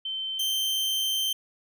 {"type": "tone pair in turn", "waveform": ["sine", "40% pulse"], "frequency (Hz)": [3094, 3123], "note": ["G7", "G7"], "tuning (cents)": [-23, -7], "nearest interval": "unison", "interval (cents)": 16, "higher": "second", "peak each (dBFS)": [-29, -24], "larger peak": "second", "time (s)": [[0.05, 0.39], [0.39, 1.33]], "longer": "second", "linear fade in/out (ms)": 5, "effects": []}